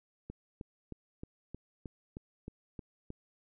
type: click train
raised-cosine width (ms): 3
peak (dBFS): -29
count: 10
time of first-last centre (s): 0.3-3.104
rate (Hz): 3.21
effects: none

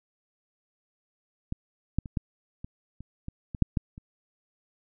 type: clicks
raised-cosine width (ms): 5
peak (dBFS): -18 / -12 / -26 / -14 / -25 / -29 / -23 / -22 / -7 / -12 / -30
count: 11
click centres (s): 1.524 / 1.986 / 2.058 / 2.172 / 2.645 / 3.006 / 3.284 / 3.548 / 3.623 / 3.772 / 3.979
effects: none

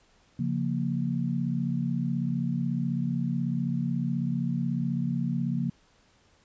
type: chord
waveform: sine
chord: Bb minor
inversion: first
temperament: equal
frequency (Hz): 138.59 / 174.61 / 233.1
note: Db3 / F3 / Bb3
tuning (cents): 0 / 0 / 0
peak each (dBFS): -30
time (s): 0.39-5.7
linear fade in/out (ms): 5
effects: pink hiss -63 dBFS RMS until 6.44 s + resampled to 16000 Hz

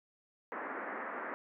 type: band-pass noise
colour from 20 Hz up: white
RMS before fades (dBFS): -41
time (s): 0.52-1.34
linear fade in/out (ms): 0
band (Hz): 220 to 1900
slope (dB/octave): 48
effects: none

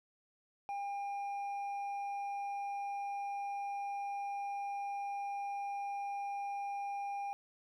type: tone with hard clipping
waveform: sine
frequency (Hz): 803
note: G5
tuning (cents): +41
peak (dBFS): -38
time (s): 0.69-7.33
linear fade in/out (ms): 0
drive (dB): 4
effects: none

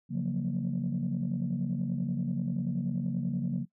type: chord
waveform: sine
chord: Gb major seventh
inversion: second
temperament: equal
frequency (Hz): 138.59 / 174.61 / 185 / 233.1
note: Db3 / F3 / Gb3 / Bb3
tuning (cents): 0 / 0 / 0 / 0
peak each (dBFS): -33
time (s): 0.09-3.66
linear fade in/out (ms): 50
effects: noise-tail reverb RT60 0.1 s tail -22 dB re dry + tanh soft clip ceiling -22 dBFS

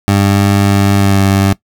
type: tone with pitch glide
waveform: 20% pulse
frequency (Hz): 99.8 to 97.86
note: G2 to G2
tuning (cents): +32 to -2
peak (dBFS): -3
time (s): 0.08-1.53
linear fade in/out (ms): 0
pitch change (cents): -34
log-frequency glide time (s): 0.93-1.18
effects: noise-tail reverb RT60 0.1 s tail -19 dB re dry

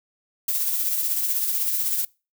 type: noise with tremolo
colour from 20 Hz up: violet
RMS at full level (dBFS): -22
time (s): 0.48-2.05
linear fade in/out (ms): 5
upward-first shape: triangle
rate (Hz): 16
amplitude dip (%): 45
effects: noise-tail reverb RT60 0.3 s tail -24 dB re dry

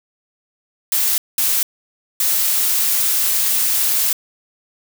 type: noise bursts at uneven times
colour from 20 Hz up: blue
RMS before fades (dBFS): -17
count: 3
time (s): 0.92-1.18 / 1.38-1.63 / 2.2-4.13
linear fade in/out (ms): 2
effects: none

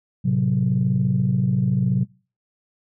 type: chord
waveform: sine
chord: F# diminished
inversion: first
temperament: equal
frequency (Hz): 110 / 130.81 / 185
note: A2 / C3 / F#3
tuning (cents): 0 / 0 / 0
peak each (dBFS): -24 / -19 / -20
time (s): 0.24-2.05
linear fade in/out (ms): 20
effects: noise-tail reverb RT60 0.4 s tail -26 dB re dry + tanh soft clip ceiling -10 dBFS

